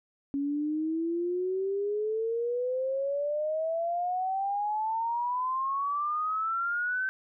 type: exponential sweep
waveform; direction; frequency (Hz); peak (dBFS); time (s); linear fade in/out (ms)
sine; up; 277.2 to 1547; -27; 0.34-7.09; 0
effects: none